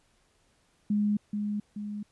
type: tone with echo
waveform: sine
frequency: 207.7 Hz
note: G#3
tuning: in tune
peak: -23 dBFS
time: 0.9-1.17 s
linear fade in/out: 5 ms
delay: 430 ms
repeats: 2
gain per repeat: -5 dB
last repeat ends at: 2.03 s
effects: pink hiss -68 dBFS RMS until 2.11 s + resampled to 24000 Hz